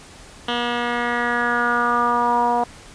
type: tone with low-pass filter sweep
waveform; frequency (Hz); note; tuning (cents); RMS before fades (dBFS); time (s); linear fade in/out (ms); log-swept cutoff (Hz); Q
10% pulse; 240; B3; -49; -20; 0.48-2.64; 5; 3000 to 830; 4.6
effects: pink hiss -43 dBFS RMS until 2.94 s + resampled to 22050 Hz